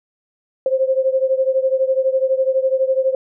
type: beating tone pair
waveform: sine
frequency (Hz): 523.3 / 535.3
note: C5 / C5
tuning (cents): 0 / +39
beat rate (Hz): 12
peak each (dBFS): -16 / -19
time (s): 0.66-3.15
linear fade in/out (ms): 2
effects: none